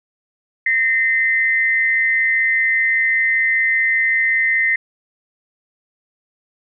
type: tone pair together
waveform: sine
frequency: 1837.9 / 2063 Hz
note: A#6 / C7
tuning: -25 / -25 cents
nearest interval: major second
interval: 200 cents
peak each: -17 / -16 dBFS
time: 0.66-4.76 s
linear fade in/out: 5 ms
effects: none